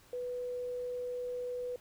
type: tone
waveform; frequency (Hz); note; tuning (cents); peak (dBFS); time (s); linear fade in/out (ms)
sine; 493.9; B4; 0; -35; 0.13-1.76; 2
effects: pink hiss -61 dBFS RMS until 1.8 s